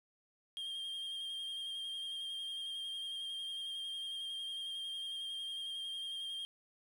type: tone with vibrato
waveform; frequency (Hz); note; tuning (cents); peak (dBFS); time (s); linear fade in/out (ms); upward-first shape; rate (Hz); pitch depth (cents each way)
triangle; 3207; G7; +39; -38; 0.57-6.45; 0; square; 11; 17
effects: 11-bit